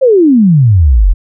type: exponential sweep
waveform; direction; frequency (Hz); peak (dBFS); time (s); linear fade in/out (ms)
sine; down; 554.4 to 38.89; -3; 0.01-1.14; 20
effects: none